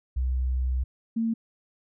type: tone pair in turn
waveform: sine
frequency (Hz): 63.7 / 227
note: C2 / A#3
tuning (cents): -46 / -46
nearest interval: octave + minor seventh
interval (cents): 2200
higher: second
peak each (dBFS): -23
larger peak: neither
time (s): 0.16-0.84 / 1.16-1.34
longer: first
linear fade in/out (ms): 10
effects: none